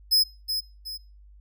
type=tone with echo; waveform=45% pulse; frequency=5100 Hz; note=D#8; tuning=42 cents sharp; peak=-17 dBFS; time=0.11-0.24 s; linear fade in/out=20 ms; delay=370 ms; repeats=2; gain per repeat=-8 dB; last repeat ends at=0.98 s; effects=noise-tail reverb RT60 0.3 s tail -21 dB re dry + added 50 Hz sine -48 dBFS peak until 1.4 s